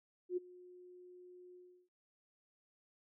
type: tone with ADSR envelope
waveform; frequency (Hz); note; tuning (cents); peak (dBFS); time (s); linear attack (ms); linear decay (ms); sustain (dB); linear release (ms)
sine; 360; F#4; -47; -32; 0.29-1.89; 80; 16; -22; 340
effects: none

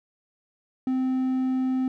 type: tone with hard clipping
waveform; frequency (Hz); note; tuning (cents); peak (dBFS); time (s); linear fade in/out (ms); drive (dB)
triangle; 259.1; C4; -17; -23; 0.87-1.88; 2; 6
effects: none

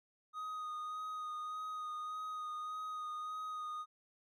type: tone with vibrato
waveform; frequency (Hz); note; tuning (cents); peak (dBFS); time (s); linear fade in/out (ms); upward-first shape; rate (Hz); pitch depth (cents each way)
triangle; 1244.5; D#6; 0; -38; 0.33-3.86; 50; sine; 1.7; 18
effects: none

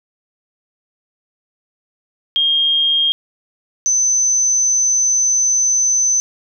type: tone pair in turn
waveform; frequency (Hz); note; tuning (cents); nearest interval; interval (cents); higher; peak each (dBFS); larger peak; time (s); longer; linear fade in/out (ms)
sine; 3228 / 6105; G#7 / G8; -50 / -47; major seventh; 1103; second; -12; neither; 2.36-3.12 / 3.86-6.2; second; 0
effects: none

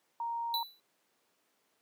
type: tone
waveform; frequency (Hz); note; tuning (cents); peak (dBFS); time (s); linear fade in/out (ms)
sine; 932.3; A#5; 0; -33; 0.2-0.63; 2
type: tone with exponential decay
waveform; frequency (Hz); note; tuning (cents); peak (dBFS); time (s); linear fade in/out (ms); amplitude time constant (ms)
square; 3967; B7; +7; -29; 0.54-0.8; 1; 55
effects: pink hiss -74 dBFS RMS until 1.81 s + high-pass 300 Hz 12 dB/octave

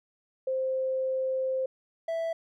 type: tone pair in turn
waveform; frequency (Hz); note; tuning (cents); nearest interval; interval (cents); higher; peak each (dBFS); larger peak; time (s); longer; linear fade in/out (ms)
sine / triangle; 523.3 / 659.3; C5 / E5; 0 / 0; major third; 400; second; -26; neither; 0.47-1.66 / 2.08-2.33; first; 5
effects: none

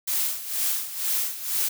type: noise with tremolo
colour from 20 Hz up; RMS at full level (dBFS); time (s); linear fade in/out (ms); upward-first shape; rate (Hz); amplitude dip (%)
blue; -24; 0.07-1.69; 10; sine; 2.1; 75
effects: none

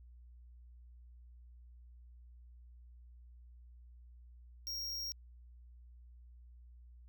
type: tone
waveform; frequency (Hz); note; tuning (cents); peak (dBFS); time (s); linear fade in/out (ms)
square; 5588; F8; 0; -39; 4.67-5.12; 0
effects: added 60 Hz sine -54 dBFS peak until 7.08 s

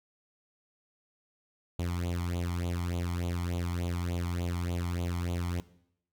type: tone with flanger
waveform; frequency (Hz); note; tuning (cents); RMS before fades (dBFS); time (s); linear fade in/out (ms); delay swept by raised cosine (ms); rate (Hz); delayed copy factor
sawtooth; 87.31; F2; 0; -32; 1.79-5.6; 0; 0.28 to 0.95; 3.4; +0.8
effects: noise-tail reverb RT60 0.7 s tail -18 dB re dry

